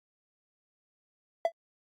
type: tone with exponential decay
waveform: triangle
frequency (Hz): 669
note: E5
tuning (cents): +25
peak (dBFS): -17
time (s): 1.45-1.52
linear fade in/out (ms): 2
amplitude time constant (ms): 15
effects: AAC 64 kbps